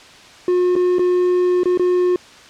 triangle tone with dropouts, 359.8 Hz, F#4, 48 cents flat, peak -11 dBFS, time 0.48-2.16 s, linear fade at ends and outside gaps 2 ms, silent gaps 0.755-0.762 / 0.985-0.993 / 1.634-1.656 / 1.775-1.795 s, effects white hiss -42 dBFS RMS until 2.49 s + low-pass 5000 Hz 12 dB/octave

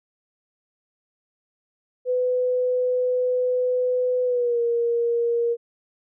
sine tone with pitch glide, 501 to 470.2 Hz, B4 to A#4, +25 to +15 cents, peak -19 dBFS, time 2.05-5.57 s, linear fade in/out 50 ms, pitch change -110 cents, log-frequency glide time 4.24-4.6 s, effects none

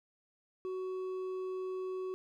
triangle tone with hard clipping, 373.1 Hz, F#4, 14 cents sharp, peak -37 dBFS, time 0.65-2.14 s, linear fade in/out 0 ms, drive 8 dB, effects none

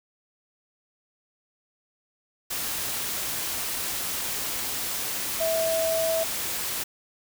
sine tone in noise, 652 Hz, E5, 19 cents flat, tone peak -23 dBFS, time 5.4-6.24 s, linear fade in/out 10 ms, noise white, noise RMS -30 dBFS, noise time 2.5-6.84 s, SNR +4 dB, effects none

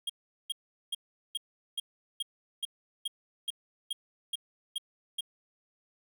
square tone bursts, 3248 Hz, G#7, 39 cents flat, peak -31 dBFS, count 13, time 0.07-5.208 s, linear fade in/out 5 ms, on 26 ms, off 400 ms, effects none

